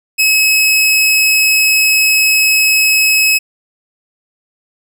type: tone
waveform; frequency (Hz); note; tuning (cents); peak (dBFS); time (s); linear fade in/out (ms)
sawtooth; 2568; E7; -46; -5; 0.18-3.39; 20
effects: none